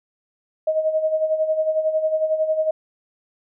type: tone with tremolo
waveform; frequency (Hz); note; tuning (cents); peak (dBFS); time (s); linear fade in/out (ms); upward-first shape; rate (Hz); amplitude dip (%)
sine; 628; D#5; +16; -15; 0.67-2.71; 5; sine; 11; 65
effects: none